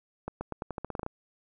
accelerating click train, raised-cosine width 1 ms, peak -20 dBFS, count 12, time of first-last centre 0.28-1.064 s, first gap 130 ms, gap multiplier 0.87, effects none

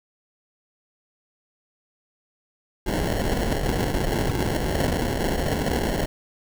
pink noise with sample-and-hold, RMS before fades -24 dBFS, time 2.86-6.06 s, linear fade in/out 10 ms, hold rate 1225 Hz, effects none

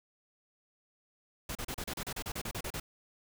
pink noise bursts, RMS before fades -38 dBFS, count 14, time 1.49-2.8 s, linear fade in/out 5 ms, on 62 ms, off 34 ms, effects none

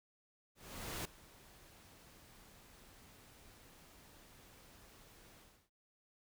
pink noise with ADSR envelope, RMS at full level -41 dBFS, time 0.55-5.7 s, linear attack 500 ms, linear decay 5 ms, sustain -20 dB, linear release 320 ms, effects none

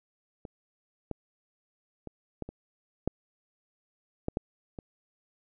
clicks, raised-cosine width 2 ms, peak -27 / -20 / -26 / -21 / -27 / -13 / -16 / -15 / -26 dBFS, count 9, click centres 0.452 / 1.113 / 2.073 / 2.423 / 2.49 / 3.076 / 4.284 / 4.371 / 4.788 s, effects none

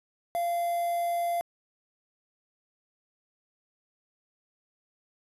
triangle tone with quantisation, 690 Hz, F5, 21 cents flat, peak -24 dBFS, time 0.35-1.41 s, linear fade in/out 0 ms, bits 7, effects resampled to 32000 Hz

